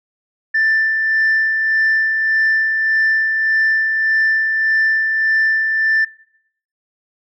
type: tone with tremolo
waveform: sine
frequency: 1772 Hz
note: A6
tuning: 12 cents sharp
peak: -10 dBFS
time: 0.54-6.05 s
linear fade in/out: 10 ms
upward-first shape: sine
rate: 1.7 Hz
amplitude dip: 40%
effects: noise-tail reverb RT60 0.7 s tail -21 dB re dry + tanh soft clip ceiling -9 dBFS